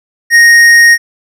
sine tone with tanh clipping, 1864.7 Hz, A#6, in tune, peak -3 dBFS, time 0.3-0.98 s, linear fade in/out 50 ms, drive 12 dB, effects none

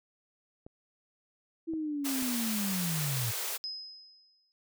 clicks, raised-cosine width 2 ms, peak -33 dBFS, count 3, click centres 0.665 / 1.736 / 2.225 s
sine linear sweep, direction down, 330 to 110.3 Hz, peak -31 dBFS, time 1.67-3.32 s, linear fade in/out 20 ms
white high-pass noise, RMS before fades -35 dBFS, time 2.04-3.58 s, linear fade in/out 20 ms, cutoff 360 Hz, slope 48 dB/octave
sine tone with exponential decay, 5070 Hz, D#8, 32 cents sharp, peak -33 dBFS, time 3.64-4.52 s, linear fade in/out 0 ms, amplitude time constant 190 ms
effects none

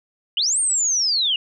sine linear two-way sweep, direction up then down, 2794 to 8870 to 2794 Hz, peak -17 dBFS, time 0.37-1.36 s, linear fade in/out 2 ms, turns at 0.59 s, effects none

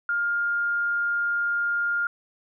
sine tone, 1409 Hz, F6, 15 cents sharp, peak -22 dBFS, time 0.09-2.07 s, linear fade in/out 2 ms, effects none

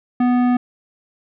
triangle tone with tanh clipping, 246.9 Hz, B3, in tune, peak -15 dBFS, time 0.2-0.57 s, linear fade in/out 5 ms, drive 18 dB, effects none

